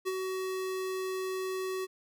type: tone with ADSR envelope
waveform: square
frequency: 375.9 Hz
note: F#4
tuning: 27 cents sharp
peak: -29 dBFS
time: 0.05-1.87 s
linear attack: 28 ms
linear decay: 34 ms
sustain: -4 dB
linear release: 32 ms
effects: none